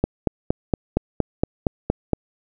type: click train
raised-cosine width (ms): 2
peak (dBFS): -4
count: 10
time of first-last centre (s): 0.04-2.133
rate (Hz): 4.3
effects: none